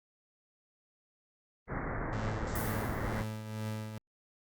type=low-pass noise; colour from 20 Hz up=pink; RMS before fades=-36 dBFS; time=1.67-3.25 s; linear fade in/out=50 ms; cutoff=2100 Hz; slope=96 dB/octave
type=tone with tremolo; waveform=30% pulse; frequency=108.5 Hz; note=A2; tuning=24 cents flat; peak=-31 dBFS; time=2.13-3.98 s; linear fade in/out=0 ms; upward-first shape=triangle; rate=2.1 Hz; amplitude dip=60%
type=noise with exponential decay; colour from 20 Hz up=violet; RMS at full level=-34 dBFS; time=2.47-3.39 s; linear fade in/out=1 ms; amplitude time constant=200 ms
effects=Opus 24 kbps